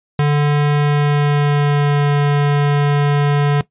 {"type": "tone with pitch glide", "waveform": "square", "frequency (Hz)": [146.4, 144.63], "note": ["D3", "D3"], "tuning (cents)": [-5, -26], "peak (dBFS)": -12, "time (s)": [0.19, 3.61], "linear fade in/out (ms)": 2, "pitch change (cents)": -21, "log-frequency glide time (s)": [0.77, 2.09], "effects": ["noise-tail reverb RT60 0.1 s tail -17 dB re dry", "resampled to 8000 Hz"]}